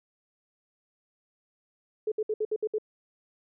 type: tone bursts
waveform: sine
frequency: 430.3 Hz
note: A4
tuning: 39 cents flat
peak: -25 dBFS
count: 7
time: 2.07-2.784 s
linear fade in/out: 5 ms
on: 48 ms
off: 63 ms
effects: none